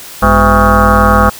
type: tone with frequency modulation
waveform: sine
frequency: 659.3 Hz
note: E5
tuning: in tune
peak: -4 dBFS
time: 0.22-1.3 s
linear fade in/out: 10 ms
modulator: 151 Hz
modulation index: 4.9
effects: white hiss -30 dBFS RMS until 1.39 s